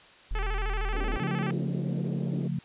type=tone; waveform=triangle; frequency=39.88 Hz; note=D#1; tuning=43 cents sharp; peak=-25 dBFS; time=0.31-1.17 s; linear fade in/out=0 ms
type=tone with vibrato; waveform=10% pulse; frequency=409.4 Hz; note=G#4; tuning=25 cents flat; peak=-25 dBFS; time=0.35-1.51 s; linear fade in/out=2 ms; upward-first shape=square; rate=13 Hz; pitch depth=91 cents each way
type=band-pass noise; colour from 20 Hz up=pink; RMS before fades=-38 dBFS; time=0.93-2.48 s; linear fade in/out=10 ms; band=230 to 440 Hz; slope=24 dB/octave
type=chord; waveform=sine; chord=Db augmented; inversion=none; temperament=equal with one note detuned; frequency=139.96 / 174.61 / 220 Hz; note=Db3 / F3 / A3; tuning=+17 / 0 / 0 cents; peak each=-31 / -31 / -36 dBFS; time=1.2-2.59 s; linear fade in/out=5 ms
effects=white hiss -53 dBFS RMS until 2.64 s + resampled to 8000 Hz